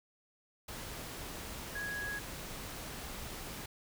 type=tone in noise; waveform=sine; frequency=1661.2 Hz; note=G#6; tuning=in tune; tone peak=-37 dBFS; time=1.75-2.19 s; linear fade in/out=5 ms; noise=pink; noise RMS=-44 dBFS; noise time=0.68-3.66 s; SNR=+4 dB; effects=none